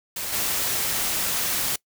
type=noise with level steps; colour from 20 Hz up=white; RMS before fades=-30 / -25 dBFS; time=0.16-1.76 s; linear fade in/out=5 ms; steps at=0.32 s; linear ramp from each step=20 ms; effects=noise-tail reverb RT60 0.1 s tail -23 dB re dry